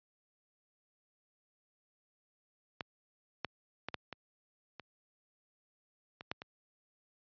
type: clicks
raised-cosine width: 0.3 ms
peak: -21 / -18 / -21 / -20 / -26 / -29 / -29 / -19 / -28 dBFS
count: 9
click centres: 2.808 / 3.447 / 3.886 / 3.943 / 4.127 / 4.797 / 6.209 / 6.315 / 6.419 s
effects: high-pass 80 Hz 12 dB/octave + resampled to 11025 Hz